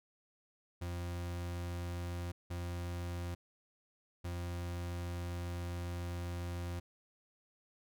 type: tone bursts at uneven times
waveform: 40% pulse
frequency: 87.31 Hz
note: F2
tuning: in tune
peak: -37 dBFS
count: 3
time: 0.81-2.32 / 2.5-3.35 / 4.24-6.8 s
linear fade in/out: 10 ms
effects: none